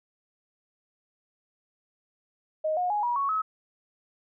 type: tone with pitch steps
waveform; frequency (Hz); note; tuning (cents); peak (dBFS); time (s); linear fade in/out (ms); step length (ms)
sine; 624 / 720.9 / 832.9 / 962.3 / 1111.8 / 1284.6; D#5 / F#5 / G#5 / B5 / C#6 / E6; +5 / -45 / +5 / -45 / +5 / -45; -24; 2.64-3.42; 10; 130
effects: none